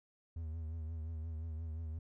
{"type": "tone with vibrato", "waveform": "triangle", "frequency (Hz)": 80.3, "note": "E2", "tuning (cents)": -45, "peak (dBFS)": -37, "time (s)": [0.36, 1.99], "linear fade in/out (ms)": 5, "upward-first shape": "triangle", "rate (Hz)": 5.7, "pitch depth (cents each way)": 70, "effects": []}